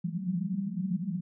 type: band-pass noise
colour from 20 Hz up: white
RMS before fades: -32 dBFS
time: 0.04-1.21 s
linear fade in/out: 10 ms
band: 170 to 200 Hz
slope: 96 dB/octave
effects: none